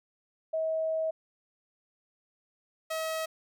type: tone pair in turn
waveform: sine / sawtooth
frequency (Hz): 640 / 640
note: D#5 / D#5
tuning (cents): +49 / +49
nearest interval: unison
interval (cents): 0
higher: neither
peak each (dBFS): -27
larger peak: neither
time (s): 0.53-1.11 / 2.9-3.26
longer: first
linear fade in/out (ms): 10
effects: none